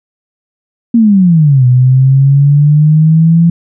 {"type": "exponential two-way sweep", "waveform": "sine", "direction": "down then up", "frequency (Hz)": [238.7, 124.2, 170.1], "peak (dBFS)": -3, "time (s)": [0.94, 3.5], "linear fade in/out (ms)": 5, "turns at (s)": 1.66, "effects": []}